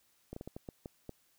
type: slowing click train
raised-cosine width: 2 ms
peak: -29 dBFS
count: 8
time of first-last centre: 0.33-1.093 s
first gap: 34 ms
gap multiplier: 1.38
effects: white hiss -71 dBFS RMS until 1.38 s